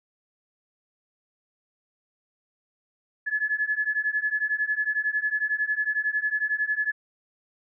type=beating tone pair; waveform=sine; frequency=1706 / 1717 Hz; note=G#6 / A6; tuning=+46 / -43 cents; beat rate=11 Hz; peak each=-27 / -26 dBFS; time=3.26-6.92 s; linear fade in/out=20 ms; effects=none